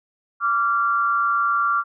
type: tone pair together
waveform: sine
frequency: 1162 / 1381.9 Hz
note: D6 / F6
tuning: -19 / -19 cents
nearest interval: minor third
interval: 300 cents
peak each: -20 dBFS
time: 0.4-1.84 s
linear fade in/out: 50 ms
effects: none